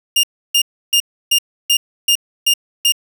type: tone bursts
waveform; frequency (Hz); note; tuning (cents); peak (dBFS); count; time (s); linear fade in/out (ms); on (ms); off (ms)
sawtooth; 2819; F7; +16; -7; 8; 0.16-2.922; 5; 74; 310
effects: none